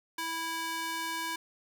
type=tone with high-pass filter; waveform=square; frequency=328.3 Hz; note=E4; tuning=7 cents flat; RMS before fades=-35 dBFS; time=0.18-1.36 s; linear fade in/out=5 ms; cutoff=980 Hz; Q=0.89; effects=none